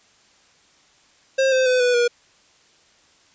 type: tone with pitch steps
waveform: square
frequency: 533 / 519 / 505.4 / 492.2 / 479.3 Hz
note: C5 / C5 / B4 / B4 / A#4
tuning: +32 / -14 / +40 / -6 / +48 cents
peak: -16 dBFS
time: 1.38-2.08 s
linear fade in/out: 10 ms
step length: 140 ms
effects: white hiss -56 dBFS RMS until 3.34 s + resampled to 16000 Hz